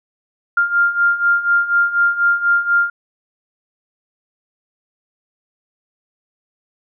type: beating tone pair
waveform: sine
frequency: 1396.9 / 1401 Hz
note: F6 / F6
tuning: 0 / +5 cents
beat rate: 4.1 Hz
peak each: -18 / -14 dBFS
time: 0.57-2.9 s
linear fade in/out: 5 ms
effects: none